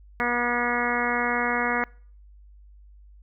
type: harmonic tone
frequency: 241.3 Hz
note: B3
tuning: 40 cents flat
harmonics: 1 / 2 / 3 / 4 / 5 / 6 / 7 / 8 / 9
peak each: -31 / -31 / -31 / -31 / -31 / -31 / -31 / -31 / -31 dBFS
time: 0.2-1.84 s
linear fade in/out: 0 ms
effects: noise-tail reverb RT60 0.5 s tail -26 dB re dry + added 50 Hz sine -47 dBFS peak until 3.22 s